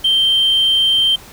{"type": "tone", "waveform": "triangle", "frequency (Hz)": 3136, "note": "G7", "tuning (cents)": 0, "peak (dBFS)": -8, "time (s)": [0.04, 1.16], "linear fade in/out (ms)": 10, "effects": ["tanh soft clip ceiling -7 dBFS", "pink hiss -39 dBFS RMS until 1.32 s"]}